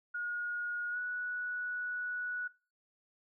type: tone with pitch glide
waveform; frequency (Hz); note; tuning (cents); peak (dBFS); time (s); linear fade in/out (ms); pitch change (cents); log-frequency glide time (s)
sine; 1440 to 1471.1; F#6 to F#6; -47 to -10; -34; 0.14-2.48; 10; +37; 0.91-0.97
effects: noise-tail reverb RT60 0.3 s tail -18 dB re dry